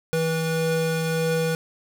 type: tone pair together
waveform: square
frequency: 162.59 / 486.1 Hz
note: E3 / B4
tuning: -24 / -28 cents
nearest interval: octave + perfect fifth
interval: 1896 cents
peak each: -25 dBFS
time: 0.13-1.55 s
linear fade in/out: 0 ms
effects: none